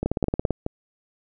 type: two click trains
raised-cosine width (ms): 2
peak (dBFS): -9 / -12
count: 9 / 4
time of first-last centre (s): 0.06-0.507 / 0.03-0.664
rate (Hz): 17.9 / 4.73
effects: none